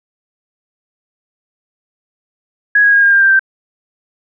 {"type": "tone with pitch steps", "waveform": "sine", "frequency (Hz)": [1665, 1647.8, 1630.7, 1613.9, 1597.2, 1580.7, 1564.3], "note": ["G#6", "G#6", "G#6", "G6", "G6", "G6", "G6"], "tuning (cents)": [4, -14, -32, 50, 32, 14, -4], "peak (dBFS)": -6, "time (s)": [2.75, 3.394], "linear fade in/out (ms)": 5, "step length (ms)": 92, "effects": []}